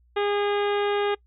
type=harmonic tone; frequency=408.6 Hz; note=G#4; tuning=28 cents flat; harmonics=1 / 2 / 3 / 4 / 5 / 6 / 7 / 8 / 9; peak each=-23 / -29 / -33 / -35 / -37 / -39 / -40 / -41 / -42 dBFS; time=0.16-1.15 s; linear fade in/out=10 ms; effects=noise-tail reverb RT60 0.1 s tail -23 dB re dry + added 60 Hz sine -57 dBFS peak until 1.26 s